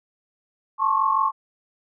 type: tone cluster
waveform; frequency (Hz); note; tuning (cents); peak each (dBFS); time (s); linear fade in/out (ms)
sine; 886 / 1077 / 1123; A5 / C6 / C#6; +12 / +50 / +22; -25 / -20 / -23; 0.78-1.32; 50
effects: none